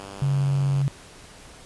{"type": "tone with pitch glide", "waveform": "5% pulse", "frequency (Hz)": [98.5, 95.48], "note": ["G2", "G2"], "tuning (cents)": [9, -45], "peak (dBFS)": -26, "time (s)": [0, 0.82], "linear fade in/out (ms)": 0, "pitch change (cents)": -54, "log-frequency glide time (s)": [0.34, 0.43]}
{"type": "tone", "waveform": "sine", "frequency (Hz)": 138.4, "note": "C#3", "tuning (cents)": -2, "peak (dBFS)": -19, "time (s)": [0.22, 0.88], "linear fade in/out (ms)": 0}
{"effects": ["pink hiss -46 dBFS RMS until 1.65 s", "resampled to 24000 Hz"]}